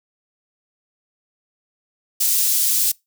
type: high-pass noise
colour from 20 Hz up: white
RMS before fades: -18 dBFS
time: 2.2-2.92 s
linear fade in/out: 10 ms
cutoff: 5300 Hz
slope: 12 dB/octave
effects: noise-tail reverb RT60 0.2 s tail -24 dB re dry